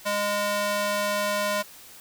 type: tone with high-pass filter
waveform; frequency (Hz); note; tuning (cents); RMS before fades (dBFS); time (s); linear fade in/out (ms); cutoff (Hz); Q
square; 205.3; G#3; -20; -26; 0.05-1.63; 20; 620; 1
effects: white hiss -47 dBFS RMS until 2 s